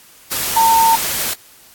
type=tone in noise; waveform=sine; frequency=907 Hz; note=A#5; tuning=48 cents flat; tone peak=-9 dBFS; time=0.56-0.96 s; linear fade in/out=10 ms; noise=white; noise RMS=-20 dBFS; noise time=0.31-1.34 s; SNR=+8 dB; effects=white hiss -45 dBFS RMS until 1.74 s + AAC 64 kbps